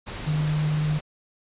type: tone in noise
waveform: sine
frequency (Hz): 152.1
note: D#3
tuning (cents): -39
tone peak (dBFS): -21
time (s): 0.26-0.99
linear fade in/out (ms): 20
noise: pink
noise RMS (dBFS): -35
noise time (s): 0.06-1.01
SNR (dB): +11
effects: resampled to 8000 Hz